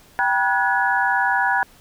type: tone cluster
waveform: sine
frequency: 782 / 966 / 1464 / 1688 Hz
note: G5 / B5 / F#6 / G#6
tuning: -4 / -39 / -19 / +28 cents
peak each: -22 dBFS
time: 0.19-1.63 s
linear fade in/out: 0 ms
effects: pink hiss -51 dBFS RMS until 1.8 s